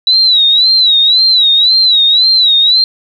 sine tone with vibrato, 3920 Hz, B7, 14 cents flat, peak -5 dBFS, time 0.07-2.84 s, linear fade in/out 2 ms, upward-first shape sine, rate 1.9 Hz, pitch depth 110 cents each way, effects 7-bit

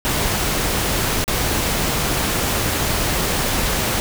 pink noise with dropouts, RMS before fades -20 dBFS, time 0.05-4 s, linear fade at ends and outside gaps 0 ms, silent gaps 1.241-1.279 s, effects none

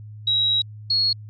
sine tone pair in turn, 3852 / 4324 Hz, B7 / C#8, -44 / -44 cents, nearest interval major second, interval 200 cents, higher second, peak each -17 dBFS, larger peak neither, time 0.27-0.62 / 0.9-1.13 s, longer first, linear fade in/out 5 ms, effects added 106 Hz sine -36 dBFS peak until 1.29 s + AAC 48 kbps

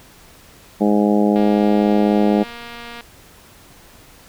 harmonic tone, 103.83 Hz, G#2, in tune, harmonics 2 / 3 / 4 / 5 / 6 / 7 / 8, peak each -15 / -19 / -21 / -23 / -25 / -26 / -27 dBFS, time 0.8-2.44 s, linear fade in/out 20 ms
click train, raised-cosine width 0.3 ms, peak -19 dBFS, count 390, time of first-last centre 1.36-3.008 s, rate 236 Hz
effects pink hiss -46 dBFS RMS until 4.28 s

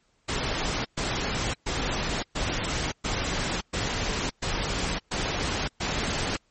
pink noise bursts, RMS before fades -28 dBFS, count 9, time 0.28-6.37 s, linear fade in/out 10 ms, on 570 ms, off 120 ms, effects pink hiss -68 dBFS RMS until 6.5 s + MP3 32 kbps

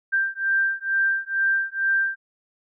sine beating tone pair, 1576 / 1578.2 Hz, G6 / G6, +9 / +11 cents, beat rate 2.2 Hz, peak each -23 / -23 dBFS, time 0.12-2.16 s, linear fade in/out 20 ms, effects none

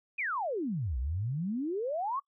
sine exponential two-way sweep, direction down then up, 2558 to 58.27 to 1158 Hz, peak -30 dBFS, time 0.18-2.2 s, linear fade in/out 10 ms, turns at 0.98 s, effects noise-tail reverb RT60 0.1 s tail -24 dB re dry

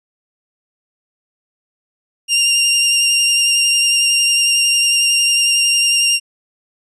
20% pulse tone with vibrato, 2789 Hz, F7, 3 cents flat, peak -6 dBFS, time 2.28-6.2 s, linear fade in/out 50 ms, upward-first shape triangle, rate 11 Hz, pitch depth 19 cents each way, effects resampled to 24000 Hz

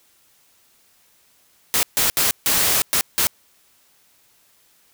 white noise bursts at uneven times, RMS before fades -18 dBFS, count 6, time 1.74-1.83 / 1.97-2.1 / 2.17-2.31 / 2.46-2.82 / 2.93-3.01 / 3.18-3.27 s, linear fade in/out 0 ms, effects white hiss -58 dBFS RMS until 4.93 s

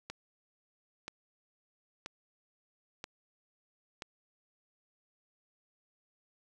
click train, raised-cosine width 0.2 ms, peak -23 dBFS, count 5, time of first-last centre 0.1-4.022 s, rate 1.02 Hz, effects 10-bit

